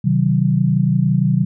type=chord; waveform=sine; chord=C diminished; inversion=none; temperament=just; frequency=130.81 / 156.98 / 188.37 Hz; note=C3 / Eb3 / Gb3; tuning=0 / +16 / +31 cents; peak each=-17 dBFS; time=0.04-1.45 s; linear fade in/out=10 ms; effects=none